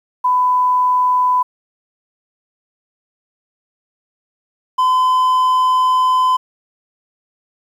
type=tone pair in turn; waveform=sine / triangle; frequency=1000 / 1018.7 Hz; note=B5 / C6; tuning=+21 / -47 cents; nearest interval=unison; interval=32 cents; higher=second; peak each=-11 / -9 dBFS; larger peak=second; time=0.24-1.43 / 4.78-6.37 s; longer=second; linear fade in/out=10 ms; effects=8-bit